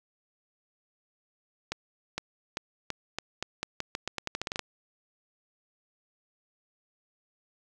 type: accelerating click train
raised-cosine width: 0.2 ms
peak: -14 dBFS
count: 18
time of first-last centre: 1.72-4.593 s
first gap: 460 ms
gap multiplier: 0.85
effects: none